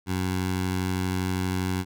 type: tone with notch filter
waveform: 15% pulse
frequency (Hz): 92.5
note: F#2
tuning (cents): 0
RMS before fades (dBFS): -27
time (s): 0.06-1.85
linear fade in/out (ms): 50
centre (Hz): 530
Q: 1.7
effects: none